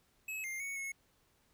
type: tone with pitch steps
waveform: square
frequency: 2576 / 2109 / 2221 / 2185 Hz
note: E7 / C7 / C#7 / C#7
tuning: -41 / +13 / +3 / -26 cents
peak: -39 dBFS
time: 0.28-0.92 s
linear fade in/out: 5 ms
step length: 160 ms
effects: pink hiss -72 dBFS RMS until 1.53 s